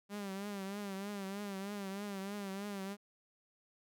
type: tone with vibrato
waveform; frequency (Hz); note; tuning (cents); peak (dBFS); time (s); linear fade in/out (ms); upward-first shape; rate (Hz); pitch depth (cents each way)
sawtooth; 198.9; G3; +25; -36; 0.09-2.97; 50; triangle; 3.2; 80
effects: none